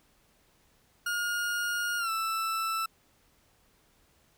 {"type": "tone with pitch glide", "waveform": "40% pulse", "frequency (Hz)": [1427, 1323.8], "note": ["F6", "E6"], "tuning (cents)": [37, 7], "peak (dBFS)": -28, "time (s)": [1.06, 2.86], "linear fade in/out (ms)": 5, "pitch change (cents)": -130, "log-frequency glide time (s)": [1.98, 2.1], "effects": ["pink hiss -66 dBFS RMS until 4.37 s"]}